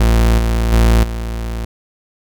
40% pulse tone with level steps, 56.8 Hz, A#1, 44 cents flat, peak -8 / -12 / -7 / -19 dBFS, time 0-1.65 s, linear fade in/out 5 ms, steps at 0.38 / 0.72 / 1.03 s, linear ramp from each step 10 ms, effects none

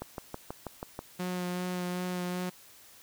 click train, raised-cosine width 1 ms, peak -22 dBFS, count 7, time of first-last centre 0.02-0.991 s, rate 6.18 Hz
sawtooth tone with vibrato, 180 Hz, F#3, 47 cents flat, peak -28 dBFS, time 1.19-2.5 s, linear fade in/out 10 ms, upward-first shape sine, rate 2.6 Hz, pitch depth 14 cents each way
effects white hiss -55 dBFS RMS until 3.02 s

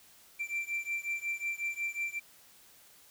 triangle beating tone pair, 2349 / 2354.5 Hz, D7 / D7, 0 / +4 cents, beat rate 5.5 Hz, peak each -34 / -35 dBFS, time 0.39-2.2 s, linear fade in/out 20 ms, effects white hiss -59 dBFS RMS until 3.1 s

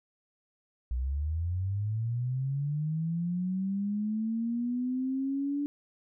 sine linear sweep, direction up, 59.1 to 290 Hz, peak -28 dBFS, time 0.91-5.66 s, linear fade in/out 0 ms, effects none

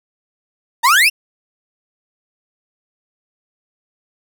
35% pulse exponential sweep, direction up, 880 to 2847 Hz, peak -7 dBFS, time 0.83-1.1 s, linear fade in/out 20 ms, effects none

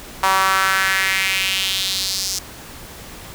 sawtooth tone with high-pass filter sweep, 191 Hz, G3, 45 cents flat, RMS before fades -19 dBFS, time 0.23-2.39 s, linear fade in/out 5 ms, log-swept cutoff 970 to 5700 Hz, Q 2.9, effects pink hiss -37 dBFS RMS until 3.34 s

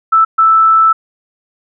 sine tone bursts at uneven times, 1318.5 Hz, E6, in tune, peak -5 dBFS, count 2, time 0.12-0.25 / 0.38-0.93 s, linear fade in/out 10 ms, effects none

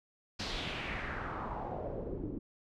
pink noise with low-pass filter sweep, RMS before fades -39 dBFS, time 0.39-2.39 s, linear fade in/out 10 ms, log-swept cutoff 4800 to 280 Hz, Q 2.8, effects none

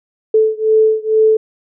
sine beating tone pair, 436.3 / 438.5 Hz, A4 / A4, -15 / -6 cents, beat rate 2.2 Hz, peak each -12 / -13 dBFS, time 0.34-1.37 s, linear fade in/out 5 ms, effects none

